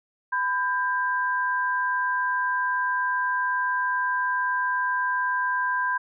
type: tone pair together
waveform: sine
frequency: 1002 / 1590.6 Hz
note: B5 / G6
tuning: +25 / +25 cents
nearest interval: minor sixth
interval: 800 cents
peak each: -25 dBFS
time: 0.32-5.98 s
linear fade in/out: 10 ms
effects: none